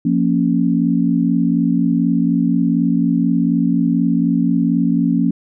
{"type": "chord", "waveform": "sine", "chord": "Bb minor", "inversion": "second", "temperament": "equal", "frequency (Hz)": [174.61, 233.1, 277.2], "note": ["F3", "Bb3", "Db4"], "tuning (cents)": [0, 0, 0], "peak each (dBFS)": -17, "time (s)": [0.05, 5.31], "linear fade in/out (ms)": 5, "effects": []}